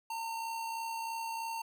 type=tone with amplitude modulation; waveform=square; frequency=910 Hz; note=A#5; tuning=42 cents flat; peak=-35 dBFS; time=0.1-1.62 s; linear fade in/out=5 ms; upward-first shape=sine; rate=63.1 Hz; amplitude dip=35%; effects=none